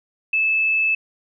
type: tone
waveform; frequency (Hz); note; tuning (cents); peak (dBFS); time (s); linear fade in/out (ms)
sine; 2617; E7; -13; -16; 0.33-0.95; 5
effects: none